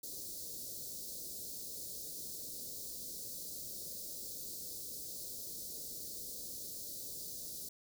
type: band-stop noise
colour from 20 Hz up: white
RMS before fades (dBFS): -45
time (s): 0.03-7.69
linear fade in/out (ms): 5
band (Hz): 590 to 4100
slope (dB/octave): 48
effects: none